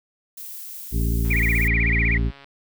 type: noise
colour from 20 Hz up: violet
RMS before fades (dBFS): -36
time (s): 0.37-1.68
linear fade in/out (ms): 5
type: harmonic tone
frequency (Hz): 56.8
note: A#1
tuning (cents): -44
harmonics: 1 / 2 / 3 / 4 / 5 / 7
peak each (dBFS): -20 / -26 / -30 / -32 / -34 / -37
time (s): 0.91-2.32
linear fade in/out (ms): 50
type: click train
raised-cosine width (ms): 0.3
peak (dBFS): -29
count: 167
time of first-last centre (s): 1.25-2.444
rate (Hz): 139
type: tone with vibrato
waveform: sine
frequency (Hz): 2135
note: C7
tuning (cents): +34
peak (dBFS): -20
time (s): 1.3-2.18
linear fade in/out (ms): 10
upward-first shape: sine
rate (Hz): 16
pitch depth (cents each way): 220
effects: none